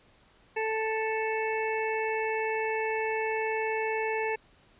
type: harmonic tone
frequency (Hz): 440.2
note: A4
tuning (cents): +1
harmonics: 1 / 2 / 4 / 5 / 6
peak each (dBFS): -30 / -33 / -36 / -37 / -38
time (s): 0.56-4.36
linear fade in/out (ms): 10
effects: pink hiss -61 dBFS RMS until 4.79 s + resampled to 8000 Hz